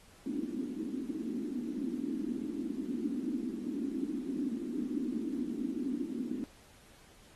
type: band-pass noise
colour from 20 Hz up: white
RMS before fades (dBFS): -36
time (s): 0.26-6.44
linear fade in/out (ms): 0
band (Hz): 230 to 310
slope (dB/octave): 48
effects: pink hiss -60 dBFS RMS until 7.35 s + AAC 32 kbps